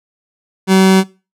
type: tone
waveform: 30% pulse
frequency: 190 Hz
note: F#3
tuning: 46 cents sharp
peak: -4 dBFS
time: 0.67-1.04 s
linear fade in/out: 50 ms
effects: noise-tail reverb RT60 0.3 s tail -21 dB re dry + low-pass 12000 Hz 12 dB/octave